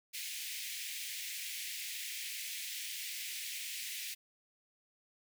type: high-pass noise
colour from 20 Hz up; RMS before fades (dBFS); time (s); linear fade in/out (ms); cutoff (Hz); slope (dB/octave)
pink; -42; 0.13-4.15; 20; 2000; 48
effects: none